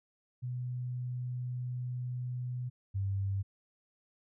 sine tone pair in turn, 124.5 / 98.05 Hz, B2 / G2, +14 / +1 cents, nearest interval major third, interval 413 cents, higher first, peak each -34 / -30 dBFS, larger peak second, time 0.42-2.7 / 2.94-3.43 s, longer first, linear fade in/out 20 ms, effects none

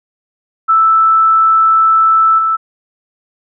sine tone with level steps, 1318.5 Hz, E6, in tune, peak -6 / -10 dBFS, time 0.68-2.57 s, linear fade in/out 20 ms, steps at 2.38 s, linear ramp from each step 10 ms, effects none

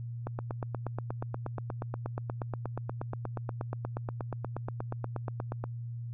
click train, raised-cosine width 1 ms, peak -21 dBFS, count 46, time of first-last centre 0.27-5.64 s, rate 8.38 Hz, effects added 118 Hz sine -36 dBFS peak until 6.13 s

